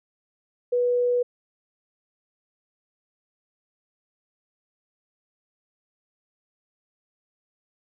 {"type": "tone", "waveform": "sine", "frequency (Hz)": 489.2, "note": "B4", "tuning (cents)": -16, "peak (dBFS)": -19, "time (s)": [0.72, 1.23], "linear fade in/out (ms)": 10, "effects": []}